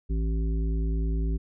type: harmonic tone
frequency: 54.8 Hz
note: A1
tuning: 6 cents flat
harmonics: 1 / 3 / 5 / 7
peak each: -24 / -34 / -38 / -41 dBFS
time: 0.09-1.38 s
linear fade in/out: 20 ms
effects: none